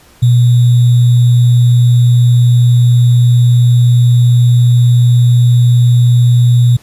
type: tone with sample-and-hold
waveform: sine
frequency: 121.4 Hz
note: B2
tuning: 29 cents flat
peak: -4 dBFS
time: 0.22-6.77 s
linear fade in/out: 10 ms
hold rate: 3675 Hz
effects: pink hiss -44 dBFS RMS until 6.82 s + resampled to 32000 Hz